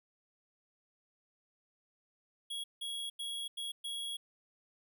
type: tone bursts at uneven times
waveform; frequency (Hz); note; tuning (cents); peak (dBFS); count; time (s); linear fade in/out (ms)
square; 3322; G#7; 0; -38; 5; 2.5-2.64 / 2.81-3.1 / 3.19-3.48 / 3.57-3.72 / 3.84-4.17; 10
effects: none